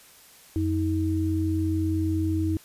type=tone pair together; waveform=sine; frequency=89.4 / 318.6 Hz; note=F2 / D#4; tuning=+41 / +41 cents; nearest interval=octave + minor seventh; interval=2200 cents; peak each=-25 dBFS; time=0.56-2.57 s; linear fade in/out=0 ms; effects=white hiss -52 dBFS RMS until 2.64 s + resampled to 32000 Hz